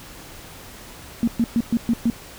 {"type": "tone bursts", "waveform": "sine", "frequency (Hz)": 233.1, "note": "A#3", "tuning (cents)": 0, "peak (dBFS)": -15, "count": 6, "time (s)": [1.23, 2.1], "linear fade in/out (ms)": 0, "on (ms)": 45, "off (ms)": 120, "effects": ["pink hiss -41 dBFS RMS until 2.38 s"]}